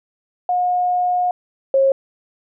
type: tone pair in turn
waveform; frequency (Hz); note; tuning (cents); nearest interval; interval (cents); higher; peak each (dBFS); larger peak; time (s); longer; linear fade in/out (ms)
sine; 720 / 540.3; F#5 / C#5; -47 / -44; perfect fourth; 497; first; -15 / -11; second; 0.49-1.31 / 1.74-1.92; first; 2
effects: none